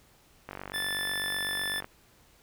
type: click train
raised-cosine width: 0.5 ms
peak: -23 dBFS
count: 66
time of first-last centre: 0.49-1.844 s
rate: 48 Hz
type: tone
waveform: 25% pulse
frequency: 1753 Hz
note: A6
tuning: 7 cents flat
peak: -26 dBFS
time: 0.73-1.81 s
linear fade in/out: 20 ms
effects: pink hiss -61 dBFS RMS until 2.42 s